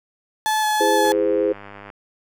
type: tone with vibrato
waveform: 35% pulse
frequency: 859 Hz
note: A5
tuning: 42 cents flat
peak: -16 dBFS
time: 0.46-1.12 s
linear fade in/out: 0 ms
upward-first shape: square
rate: 2.9 Hz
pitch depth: 10 cents each way
type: chord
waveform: sine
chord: E augmented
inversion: none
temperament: just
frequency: 329.6 / 412 / 515 Hz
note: E4 / G#4 / B#4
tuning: 0 / -14 / -28 cents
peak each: -23 / -20 / -20 dBFS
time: 0.8-1.53 s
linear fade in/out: 10 ms
type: click train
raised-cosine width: 0.5 ms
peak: -23 dBFS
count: 87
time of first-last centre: 1.05-1.901 s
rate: 101 Hz
effects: none